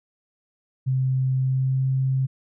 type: tone with pitch glide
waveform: sine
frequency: 130.81 to 132.41 Hz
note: C3 to C3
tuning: 0 to +21 cents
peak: -19 dBFS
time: 0.86-2.27 s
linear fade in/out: 20 ms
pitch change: +21 cents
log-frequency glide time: 1.37-1.87 s
effects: none